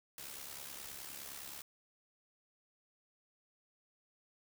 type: noise with amplitude modulation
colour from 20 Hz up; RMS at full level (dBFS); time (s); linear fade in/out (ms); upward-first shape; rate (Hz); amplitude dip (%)
white; -45; 0.18-1.62; 2; sine; 69.6; 60
effects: none